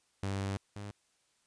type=tone pair in turn; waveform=sawtooth; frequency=98 / 102.29 Hz; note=G2 / G#2; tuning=0 / -26 cents; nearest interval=minor second; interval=74 cents; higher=second; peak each=-29 / -37 dBFS; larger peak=first; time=0.23-0.57 / 0.76-0.91 s; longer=first; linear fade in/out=0 ms; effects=white hiss -73 dBFS RMS until 1.46 s + resampled to 22050 Hz